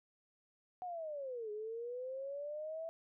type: linear two-way sweep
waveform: sine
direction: down then up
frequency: 740 to 415.3 to 662 Hz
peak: -40 dBFS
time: 0.82-2.89 s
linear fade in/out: 0 ms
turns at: 1.51 s
effects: none